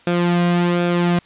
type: tone with flanger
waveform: sawtooth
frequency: 174.61 Hz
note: F3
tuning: in tune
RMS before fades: -17 dBFS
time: 0.07-1.19 s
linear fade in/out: 2 ms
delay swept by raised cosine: 1 to 2.3 ms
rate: 1.3 Hz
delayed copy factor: -0.55
effects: white hiss -50 dBFS RMS until 1.25 s + resampled to 8000 Hz